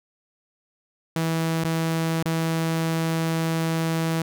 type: tone with dropouts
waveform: sawtooth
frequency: 163.1 Hz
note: E3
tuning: 18 cents flat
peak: -18 dBFS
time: 1.16-4.22 s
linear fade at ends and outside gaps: 2 ms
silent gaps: 1.637-1.647 / 2.227-2.256 s
effects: none